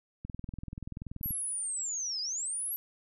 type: click train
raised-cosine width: 5 ms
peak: -27 dBFS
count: 23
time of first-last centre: 0.25-1.308 s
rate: 20.8 Hz
type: linear two-way sweep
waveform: sine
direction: down then up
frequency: 11890 to 4817 to 11890 Hz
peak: -32 dBFS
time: 1.23-2.76 s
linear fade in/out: 0 ms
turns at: 2.21 s
effects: none